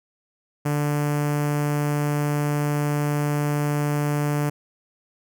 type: tone with notch filter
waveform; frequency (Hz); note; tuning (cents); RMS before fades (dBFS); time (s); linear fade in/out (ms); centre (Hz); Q
sawtooth; 146.83; D3; 0; -23; 0.65-4.5; 10; 3800; 0.96
effects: none